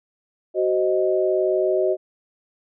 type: chord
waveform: sine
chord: C diminished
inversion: second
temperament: equal with one note detuned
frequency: 375.4 / 523.3 / 622.3 Hz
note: Gb4 / C5 / Eb5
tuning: +25 / 0 / 0 cents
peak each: -20 / -26 / -21 dBFS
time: 0.54-1.97 s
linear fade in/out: 50 ms
effects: none